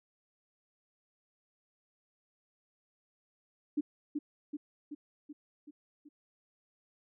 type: tone with echo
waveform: sine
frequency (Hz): 295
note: D4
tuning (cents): +8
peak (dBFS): -27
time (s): 3.77-3.81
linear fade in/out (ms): 10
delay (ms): 380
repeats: 6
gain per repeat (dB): -4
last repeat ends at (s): 6.09
effects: none